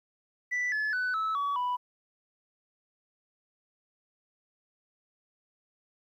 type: tone with pitch steps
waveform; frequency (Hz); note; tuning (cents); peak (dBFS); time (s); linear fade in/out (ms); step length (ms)
sine; 1975.5 / 1719.8 / 1497.1 / 1303.3 / 1134.6 / 987.8; B6 / A6 / F#6 / E6 / C#6 / B5; 0 / -40 / +20 / -20 / +40 / 0; -25; 0.51-1.77; 20; 210
effects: tanh soft clip ceiling -26 dBFS + 11-bit